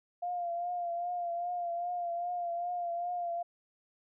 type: tone with vibrato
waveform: sine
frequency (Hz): 698.5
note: F5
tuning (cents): 0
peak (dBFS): -32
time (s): 0.22-3.43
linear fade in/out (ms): 10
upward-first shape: triangle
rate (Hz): 2.5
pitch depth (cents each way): 45
effects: none